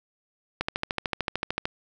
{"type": "click train", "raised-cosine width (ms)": 0.3, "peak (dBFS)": -10, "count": 15, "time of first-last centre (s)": [0.61, 1.655], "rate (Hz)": 13.4, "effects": []}